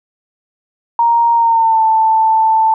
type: tone with pitch glide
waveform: sine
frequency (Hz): 934 to 884.6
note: A#5 to A5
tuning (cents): +3 to +9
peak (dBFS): -8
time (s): 0.99-2.74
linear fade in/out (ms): 2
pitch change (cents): -94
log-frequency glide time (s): 1.34-1.83
effects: none